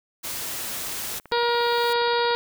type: noise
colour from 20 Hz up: white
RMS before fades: -31 dBFS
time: 0.23-1.2 s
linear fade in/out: 20 ms
type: noise with exponential growth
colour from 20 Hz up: blue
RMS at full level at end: -38 dBFS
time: 0.91-1.93 s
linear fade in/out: 1 ms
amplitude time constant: 220 ms
type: click train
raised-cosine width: 0.5 ms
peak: -26 dBFS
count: 21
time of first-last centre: 1.14-2.31 s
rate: 17.1 Hz
type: harmonic tone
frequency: 474.7 Hz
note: A#4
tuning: 31 cents sharp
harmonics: 1 / 2 / 3 / 4 / 5 / 6 / 7 / 8 / 9 / 10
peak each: -23 / -24 / -29 / -34 / -37 / -40 / -36 / -32 / -35 / -36 dBFS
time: 1.32-2.35 s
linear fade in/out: 0 ms
effects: none